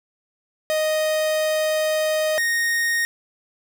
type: tone pair in turn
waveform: 45% pulse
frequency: 622 / 1858 Hz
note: D#5 / A#6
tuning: -1 / -6 cents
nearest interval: octave + perfect fifth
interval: 1895 cents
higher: second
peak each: -19 dBFS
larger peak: neither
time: 0.7-2.38 / 2.38-3.05 s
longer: first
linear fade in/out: 0 ms
effects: none